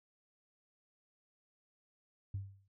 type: tone with exponential decay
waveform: sine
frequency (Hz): 98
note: G2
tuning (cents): 0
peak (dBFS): -33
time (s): 2.34-2.68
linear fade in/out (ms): 5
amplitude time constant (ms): 72
effects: tanh soft clip ceiling -31 dBFS